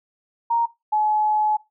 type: tone pair in turn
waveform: sine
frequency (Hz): 932.3 / 852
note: A#5 / G#5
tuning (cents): 0 / +44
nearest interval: major second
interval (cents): 156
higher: first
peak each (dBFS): -17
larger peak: neither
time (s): 0.5-0.66 / 0.92-1.57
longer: second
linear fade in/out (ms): 10
effects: noise-tail reverb RT60 0.2 s tail -18 dB re dry